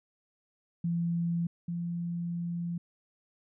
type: tone pair in turn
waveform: sine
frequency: 170 / 171.68 Hz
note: F3 / F3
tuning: -46 / -29 cents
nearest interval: unison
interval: 17 cents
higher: second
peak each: -27 / -31 dBFS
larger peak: first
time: 0.84-1.47 / 1.68-2.78 s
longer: second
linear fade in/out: 5 ms
effects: none